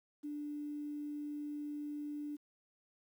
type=tone; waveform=sine; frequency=294.6 Hz; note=D4; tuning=6 cents sharp; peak=-39 dBFS; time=0.23-2.37 s; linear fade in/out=20 ms; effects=11-bit